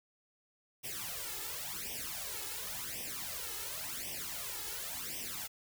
white noise with flanger, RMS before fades -41 dBFS, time 0.83-5.48 s, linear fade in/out 20 ms, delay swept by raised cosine 0.35 to 2.35 ms, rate 0.92 Hz, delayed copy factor +0.9, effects none

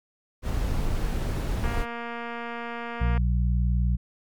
brown noise, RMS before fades -26 dBFS, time 0.42-1.86 s, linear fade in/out 50 ms
click train, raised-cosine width 0.5 ms, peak -20 dBFS, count 362, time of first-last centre 1.64-3.176 s, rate 235 Hz
harmonic tone, 60 Hz, B1, 49 cents flat, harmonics 1 / 2 / 3, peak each -21 / -27 / -31 dBFS, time 3-3.97 s, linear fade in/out 20 ms
effects MP3 96 kbps

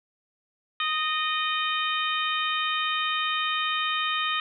harmonic tone with a mistuned harmonic, 615 Hz, D#5, 20 cents flat, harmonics 2 / 3 / 4 / 5 / 6, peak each -28 / -32 / -32 / -31 / -32 dBFS, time 0.8-4.4 s, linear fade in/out 2 ms, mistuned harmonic 2, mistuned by +23 cents, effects none

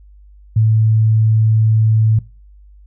sine tone, 110 Hz, A2, in tune, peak -9 dBFS, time 0.56-2.19 s, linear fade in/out 5 ms, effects noise-tail reverb RT60 0.3 s tail -19 dB re dry + added 50 Hz sine -40 dBFS peak until 2.86 s

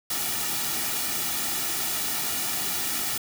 white noise with comb filter, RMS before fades -28 dBFS, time 0.1-3.18 s, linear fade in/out 5 ms, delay 1.9 ms, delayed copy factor -0.6, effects none

